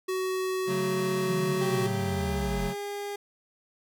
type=tone; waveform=square; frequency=374.1 Hz; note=F#4; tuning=19 cents sharp; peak=-28 dBFS; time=0.08-1.87 s; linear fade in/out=10 ms
type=chord; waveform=square; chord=F# minor; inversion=second; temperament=equal; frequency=138.59 / 185 / 220 Hz; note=C#3 / F#3 / A3; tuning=0 / 0 / 0 cents; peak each=-36 / -33 / -39 dBFS; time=0.66-2.75 s; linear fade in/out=50 ms
type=linear sweep; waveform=sine; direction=down; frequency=173.1 to 39.2 Hz; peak=-31 dBFS; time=1.25-2.71 s; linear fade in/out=50 ms
type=tone with pitch glide; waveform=30% pulse; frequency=392 to 406.5 Hz; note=G4 to G#4; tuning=0 to -37 cents; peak=-30 dBFS; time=1.61-3.16 s; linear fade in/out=5 ms; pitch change=+63 cents; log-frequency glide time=2-2.52 s
effects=none